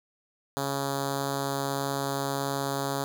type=tone with notch filter; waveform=5% pulse; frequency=138.59 Hz; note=C#3; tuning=in tune; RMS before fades=-30 dBFS; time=0.57-3.04 s; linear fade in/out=0 ms; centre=2100 Hz; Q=0.89; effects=none